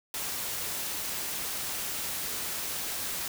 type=noise; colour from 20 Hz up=white; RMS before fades=-34 dBFS; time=0.14-3.28 s; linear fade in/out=2 ms; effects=none